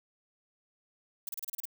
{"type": "noise bursts", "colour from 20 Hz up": "violet", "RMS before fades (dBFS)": -37, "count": 8, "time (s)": [1.27, 1.654], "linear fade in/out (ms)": 2, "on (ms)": 20, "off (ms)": 32, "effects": []}